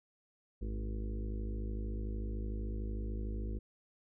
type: harmonic tone with a mistuned harmonic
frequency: 53.4 Hz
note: G#1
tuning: 49 cents sharp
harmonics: 1 / 2 / 4 / 5 / 6 / 7 / 8 / 9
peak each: -36 / -45 / -46 / -54 / -51 / -51 / -58 / -55 dBFS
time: 0.61-3.59 s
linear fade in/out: 10 ms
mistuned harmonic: 2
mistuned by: -44 cents
effects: none